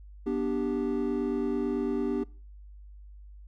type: chord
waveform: triangle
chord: G major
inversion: first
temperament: just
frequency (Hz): 245 / 294 / 392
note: B3 / D4 / G4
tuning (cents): -14 / +2 / 0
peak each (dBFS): -29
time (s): 0.26-2.24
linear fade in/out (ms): 10
effects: noise-tail reverb RT60 0.4 s tail -23 dB re dry + added 50 Hz sine -45 dBFS peak until 3.47 s